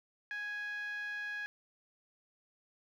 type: tone with band-pass filter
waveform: 10% pulse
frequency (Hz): 830.6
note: G#5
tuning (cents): 0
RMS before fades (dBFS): -40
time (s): 0.31-1.46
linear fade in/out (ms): 0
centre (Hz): 1800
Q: 9
effects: none